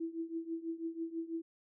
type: tone with tremolo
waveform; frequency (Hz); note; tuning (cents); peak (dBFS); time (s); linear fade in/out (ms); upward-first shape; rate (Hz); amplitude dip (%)
sine; 329.6; E4; 0; -33; 0-1.42; 10; triangle; 6.1; 90
effects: none